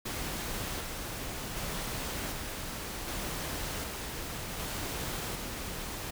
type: noise with tremolo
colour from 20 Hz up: pink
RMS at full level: -36 dBFS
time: 0.05-6.11 s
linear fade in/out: 10 ms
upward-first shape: square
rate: 0.66 Hz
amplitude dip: 25%
effects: none